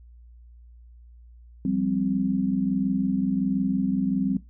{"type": "chord", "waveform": "sine", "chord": "F suspended second", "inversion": "none", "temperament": "equal", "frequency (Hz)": [174.61, 196, 261.6], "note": ["F3", "G3", "C4"], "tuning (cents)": [0, 0, 0], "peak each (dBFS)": [-30, -25, -25], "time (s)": [1.65, 4.37], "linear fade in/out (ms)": 2, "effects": ["noise-tail reverb RT60 0.2 s tail -18 dB re dry", "added 59 Hz sine -46 dBFS peak until 4.49 s"]}